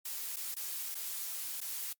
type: noise with dropouts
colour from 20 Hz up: blue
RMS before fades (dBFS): -39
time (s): 0.05-1.93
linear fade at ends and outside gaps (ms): 5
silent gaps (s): 0.361-0.366 / 0.544-0.565 / 0.946-0.952 / 1.605-1.613
effects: noise-tail reverb RT60 0.1 s tail -25 dB re dry + MP3 96 kbps